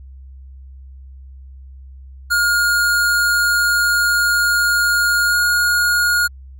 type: tone with pitch glide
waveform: square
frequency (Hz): 1424 to 1433.1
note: F6 to F6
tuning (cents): +33 to +44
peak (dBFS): -14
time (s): 2.3-6.28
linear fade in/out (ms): 20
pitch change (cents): +11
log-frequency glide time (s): 5.27-5.35
effects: added 66 Hz sine -35 dBFS peak until 6.59 s